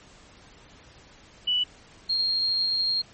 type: tone pair in turn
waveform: sine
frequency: 2960 / 4231 Hz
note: F#7 / C8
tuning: 0 / +19 cents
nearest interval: tritone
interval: 619 cents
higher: second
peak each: -21 / -22 dBFS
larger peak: first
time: 1.47-1.64 / 2.09-3.02 s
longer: second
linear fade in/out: 10 ms
effects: pink hiss -52 dBFS RMS until 3.13 s + MP3 32 kbps